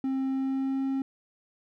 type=tone with pitch glide; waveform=triangle; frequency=266.1 to 268.9 Hz; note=C4 to C4; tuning=+29 to +47 cents; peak=-24 dBFS; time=0.04-1.02 s; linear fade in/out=2 ms; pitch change=+18 cents; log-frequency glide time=0.28-0.85 s; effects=none